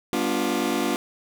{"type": "chord", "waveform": "sawtooth", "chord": "G dominant seventh", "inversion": "none", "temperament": "just", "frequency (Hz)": [196, 245, 294, 352.8], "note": ["G3", "B3", "D4", "F4"], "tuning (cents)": [0, -14, 2, 18], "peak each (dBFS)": [-28, -23, -23, -23], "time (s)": [0.13, 0.96], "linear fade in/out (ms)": 0, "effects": []}